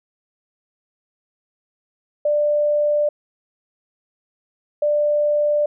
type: tone pair in turn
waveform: sine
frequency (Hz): 592 / 592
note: D5 / D5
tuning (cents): +14 / +14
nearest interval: unison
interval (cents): 0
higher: neither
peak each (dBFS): -15 / -15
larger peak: neither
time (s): 2.25-3.09 / 4.82-5.66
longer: neither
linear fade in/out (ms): 5
effects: none